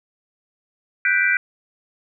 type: chord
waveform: sine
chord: G major seventh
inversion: third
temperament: equal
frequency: 1480 / 1568 / 1975.5 / 2349 Hz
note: F#6 / G6 / B6 / D7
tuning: 0 / 0 / 0 / 0 cents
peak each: -21 dBFS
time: 1.05-1.37 s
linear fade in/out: 2 ms
effects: none